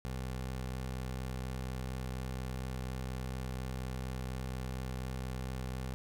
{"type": "tone with vibrato", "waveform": "20% pulse", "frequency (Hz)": 64.2, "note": "C2", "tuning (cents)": -32, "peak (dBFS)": -32, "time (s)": [0.05, 5.94], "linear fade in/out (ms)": 0, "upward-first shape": "sine", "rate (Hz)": 2.8, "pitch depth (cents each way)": 9, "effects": []}